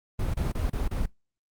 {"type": "noise bursts", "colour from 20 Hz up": "brown", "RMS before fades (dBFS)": -27, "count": 5, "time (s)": [0.19, 1.06], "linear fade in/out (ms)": 5, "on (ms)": 150, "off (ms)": 30, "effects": ["noise-tail reverb RT60 0.2 s tail -23 dB re dry", "Opus 24 kbps"]}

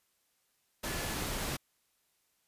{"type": "tone in noise", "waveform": "sine", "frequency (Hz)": 1725, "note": "A6", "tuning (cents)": -35, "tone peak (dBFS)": -46, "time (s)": [0.85, 1.15], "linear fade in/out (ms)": 10, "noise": "pink", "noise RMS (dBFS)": -36, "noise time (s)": [0.83, 1.57], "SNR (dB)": -13, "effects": ["white hiss -75 dBFS RMS until 2.47 s", "resampled to 32000 Hz"]}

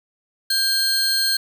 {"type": "tone pair together", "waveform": "40% pulse", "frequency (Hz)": [1585, 4231], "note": ["G6", "C8"], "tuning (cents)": [19, 19], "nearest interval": "octave + perfect fourth", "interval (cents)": 1700, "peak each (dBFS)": [-24, -17], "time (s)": [0.5, 1.37], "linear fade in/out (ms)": 5, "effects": ["9-bit"]}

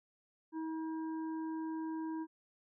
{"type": "harmonic tone", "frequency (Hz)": 319.8, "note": "D#4", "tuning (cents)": 48, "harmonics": [1, 3, 5], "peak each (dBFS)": [-37, -47, -58], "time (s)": [0.52, 2.27], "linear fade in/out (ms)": 50, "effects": []}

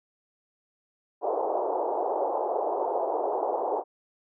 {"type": "band-pass noise", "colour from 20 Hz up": "white", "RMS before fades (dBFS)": -28, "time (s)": [1.21, 3.84], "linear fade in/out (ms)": 50, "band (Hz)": [360, 890], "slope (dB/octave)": 48, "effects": []}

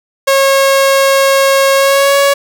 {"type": "tone with pitch glide", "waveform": "sawtooth", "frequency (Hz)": [545, 559.7], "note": ["C#5", "C#5"], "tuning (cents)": [-29, 17], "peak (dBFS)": -3, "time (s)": [0.27, 2.34], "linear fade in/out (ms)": 10, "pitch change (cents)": 46, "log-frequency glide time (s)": [1.75, 2.17], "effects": []}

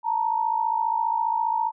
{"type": "tone pair together", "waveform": "sine", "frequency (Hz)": [886.1, 941], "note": ["A5", "A#5"], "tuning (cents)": [12, 16], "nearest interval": "minor second", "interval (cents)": 104, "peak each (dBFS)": -24, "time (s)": [0.03, 1.72], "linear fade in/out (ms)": 50, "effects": []}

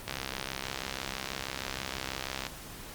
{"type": "click train", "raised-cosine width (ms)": 0.2, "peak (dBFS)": -16, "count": 159, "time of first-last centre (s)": [0.08, 2.467], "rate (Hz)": 66.2, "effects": ["pink hiss -45 dBFS RMS until 2.94 s", "Opus 48 kbps"]}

